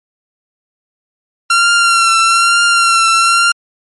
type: tone with vibrato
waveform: sawtooth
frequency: 1370 Hz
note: F6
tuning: 34 cents flat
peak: -4 dBFS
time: 1.5-3.52 s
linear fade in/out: 5 ms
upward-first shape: triangle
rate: 1.1 Hz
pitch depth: 38 cents each way
effects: MP3 48 kbps